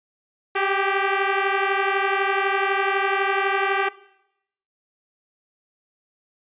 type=beating tone pair; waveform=10% pulse; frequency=388 / 400 Hz; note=G4 / G4; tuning=-18 / +35 cents; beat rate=12 Hz; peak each=-13 / -16 dBFS; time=0.55-3.89 s; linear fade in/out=10 ms; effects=noise-tail reverb RT60 0.8 s tail -18 dB re dry + resampled to 8000 Hz